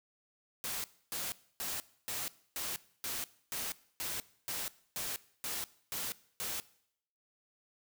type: noise bursts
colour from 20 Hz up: white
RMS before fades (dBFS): -38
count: 13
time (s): 0.64-6.6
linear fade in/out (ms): 0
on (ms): 200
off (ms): 280
effects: noise-tail reverb RT60 0.7 s tail -20 dB re dry